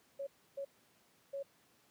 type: tone bursts at uneven times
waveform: sine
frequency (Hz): 554.4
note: C#5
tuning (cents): 0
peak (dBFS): -38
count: 3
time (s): 0.19-0.27 / 0.57-0.65 / 1.33-1.43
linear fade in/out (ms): 10
effects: pink hiss -69 dBFS RMS until 1.9 s + high-pass 150 Hz 12 dB/octave